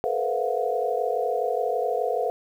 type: tone cluster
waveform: sine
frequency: 433.1 / 478.1 / 510 / 674 / 721 Hz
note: A4 / A#4 / C5 / E5 / F#5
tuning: -27 / +44 / -44 / +38 / -45 cents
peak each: -29 dBFS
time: 0.04-2.3 s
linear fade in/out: 0 ms
effects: 9-bit